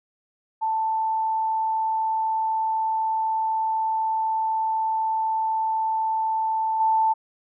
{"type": "tone with level steps", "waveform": "sine", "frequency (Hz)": 884, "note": "A5", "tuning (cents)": 8, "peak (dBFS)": [-21, -17], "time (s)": [0.61, 7.14], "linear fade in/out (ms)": 20, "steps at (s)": 6.8, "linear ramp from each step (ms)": 5, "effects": []}